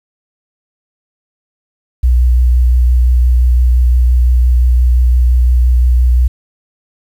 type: tone with vibrato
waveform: sine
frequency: 61.5 Hz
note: B1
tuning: 7 cents flat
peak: -5 dBFS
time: 2.03-6.28 s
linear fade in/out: 10 ms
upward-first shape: sine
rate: 5.8 Hz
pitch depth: 20 cents each way
effects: tanh soft clip ceiling -1 dBFS + 7-bit